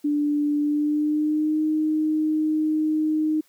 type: tone with pitch glide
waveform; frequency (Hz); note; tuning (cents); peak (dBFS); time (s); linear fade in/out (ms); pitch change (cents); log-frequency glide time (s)
sine; 293.7 to 309.6; D4 to D#4; 0 to -9; -19; 0.04-3.41; 10; +91; 0.6-1.62
effects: white hiss -61 dBFS RMS until 3.48 s + high-pass 150 Hz 12 dB/octave